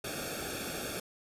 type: noise with comb filter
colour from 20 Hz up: pink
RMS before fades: -38 dBFS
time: 0.04-1 s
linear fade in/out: 5 ms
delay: 1 ms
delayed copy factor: -0.95
effects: resampled to 32000 Hz